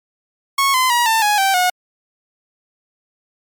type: tone with pitch steps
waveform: sawtooth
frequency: 1100 / 1026.3 / 957.6 / 893.5 / 833.6 / 777.8 / 725.7 Hz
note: C#6 / C6 / A#5 / A5 / G#5 / G5 / F#5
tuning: -14 / -34 / +46 / +26 / +6 / -14 / -34 cents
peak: -9 dBFS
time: 0.58-1.7 s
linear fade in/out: 5 ms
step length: 160 ms
effects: MP3 96 kbps